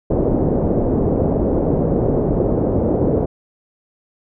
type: low-pass noise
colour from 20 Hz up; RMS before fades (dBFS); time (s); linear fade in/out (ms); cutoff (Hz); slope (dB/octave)
white; -17; 0.1-3.26; 10; 520; 24
effects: none